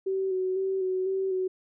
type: tone with vibrato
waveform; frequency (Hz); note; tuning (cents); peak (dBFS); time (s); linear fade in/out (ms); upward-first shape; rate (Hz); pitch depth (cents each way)
sine; 378; F#4; +37; -25; 0.06-1.48; 10; square; 2; 24
effects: none